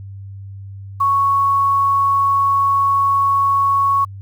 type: tone with quantisation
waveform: sine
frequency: 1108.7 Hz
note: C#6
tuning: in tune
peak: -12 dBFS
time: 1-4.05 s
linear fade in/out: 10 ms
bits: 7
effects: added 98 Hz sine -30 dBFS peak until 4.21 s